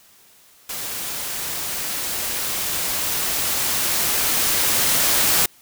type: noise with level ramp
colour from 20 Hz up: white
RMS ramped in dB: -29 to -17 dBFS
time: 0.69-5.46 s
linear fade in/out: 5 ms
effects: white hiss -52 dBFS RMS until 5.61 s